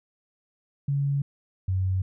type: tone pair in turn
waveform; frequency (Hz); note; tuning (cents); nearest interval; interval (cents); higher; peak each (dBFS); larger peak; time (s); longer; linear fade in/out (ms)
sine; 140.6 / 93.84; C#3 / F#2; +25 / +25; perfect fifth; 700; first; -22; neither; 0.88-1.22 / 1.68-2.02; neither; 5
effects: none